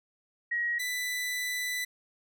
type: tone pair in turn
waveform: sine / sawtooth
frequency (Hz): 1898 / 1988.6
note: A#6 / B6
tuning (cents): +31 / +11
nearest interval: minor second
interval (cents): 80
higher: second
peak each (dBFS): -27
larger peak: neither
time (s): 0.51-0.79 / 0.79-1.85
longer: second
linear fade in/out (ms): 10
effects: none